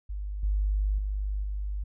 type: tone with level steps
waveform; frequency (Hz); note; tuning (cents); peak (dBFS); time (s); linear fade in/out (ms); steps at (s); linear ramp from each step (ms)
sine; 50.3; G1; +45; -31 / -23 / -27 / -29; 0.09-1.84; 10; 0.43 / 0.98 / 1.43; 5
effects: none